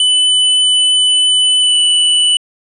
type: tone with pitch glide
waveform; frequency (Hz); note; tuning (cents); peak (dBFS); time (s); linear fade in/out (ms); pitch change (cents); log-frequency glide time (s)
square; 2999 to 2973; F#7 to F#7; +23 to +8; -9; 0-2.37; 2; -15; 1.59-1.77
effects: resampled to 24000 Hz